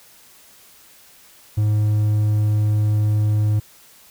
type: tone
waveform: triangle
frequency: 105.9 Hz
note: G#2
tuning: 34 cents sharp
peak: -13 dBFS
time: 1.57-3.6 s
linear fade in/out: 10 ms
effects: white hiss -49 dBFS RMS until 4.1 s